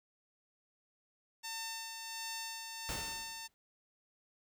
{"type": "tone with tremolo", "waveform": "5% pulse", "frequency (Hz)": 900, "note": "A5", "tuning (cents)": 39, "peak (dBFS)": -27, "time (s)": [1.43, 3.48], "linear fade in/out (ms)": 20, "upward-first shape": "sine", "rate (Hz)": 1.4, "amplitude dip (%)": 40}
{"type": "noise with exponential decay", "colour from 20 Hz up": "pink", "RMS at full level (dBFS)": -39, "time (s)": [2.89, 3.54], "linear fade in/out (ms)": 0, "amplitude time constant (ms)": 140}
{"effects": []}